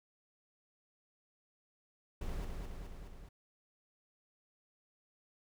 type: noise with echo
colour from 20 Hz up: brown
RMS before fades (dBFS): -39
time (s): 2.21-2.45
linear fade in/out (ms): 5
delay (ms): 210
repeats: 4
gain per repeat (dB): -3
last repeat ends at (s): 3.29
effects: none